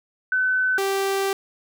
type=tone pair in turn; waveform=sine / sawtooth; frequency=1513 / 390.9 Hz; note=F#6 / G4; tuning=+38 / -5 cents; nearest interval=octave + major seventh; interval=2343 cents; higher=first; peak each=-18 / -17 dBFS; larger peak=second; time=0.32-0.78 / 0.78-1.33 s; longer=second; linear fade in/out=2 ms; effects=none